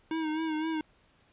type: tone with vibrato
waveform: square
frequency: 315.4 Hz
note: D#4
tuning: 24 cents sharp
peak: -30 dBFS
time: 0.11-0.81 s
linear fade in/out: 2 ms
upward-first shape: sine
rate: 3.9 Hz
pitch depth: 47 cents each way
effects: pink hiss -65 dBFS RMS until 1.32 s + resampled to 8000 Hz